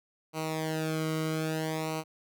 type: tone with flanger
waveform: sawtooth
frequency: 158.1 Hz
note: D#3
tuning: 28 cents sharp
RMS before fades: -32 dBFS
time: 0.33-2.04 s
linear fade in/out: 50 ms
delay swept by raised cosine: 0.58 to 1.17 ms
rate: 0.6 Hz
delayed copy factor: -0.85
effects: none